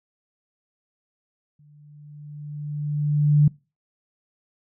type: tone with exponential growth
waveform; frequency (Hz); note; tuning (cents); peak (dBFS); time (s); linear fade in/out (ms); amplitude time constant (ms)
sine; 147.8; D3; +11; -11; 1.59-3.48; 5; 410
effects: noise-tail reverb RT60 0.3 s tail -24 dB re dry